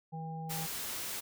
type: harmonic tone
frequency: 160.8 Hz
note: E3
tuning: 43 cents flat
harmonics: 1 / 3 / 5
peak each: -39 / -51 / -43 dBFS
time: 0.12-0.67 s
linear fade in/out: 20 ms
type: noise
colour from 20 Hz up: white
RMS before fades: -39 dBFS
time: 0.49-1.21 s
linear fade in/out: 20 ms
effects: none